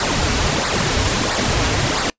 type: noise with flanger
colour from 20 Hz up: pink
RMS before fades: -18 dBFS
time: 0-2.1 s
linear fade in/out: 2 ms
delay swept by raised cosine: 0.32 to 5.92 ms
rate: 1.5 Hz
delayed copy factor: -0.6
effects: noise-tail reverb RT60 0.1 s tail -25 dB re dry + resampled to 16000 Hz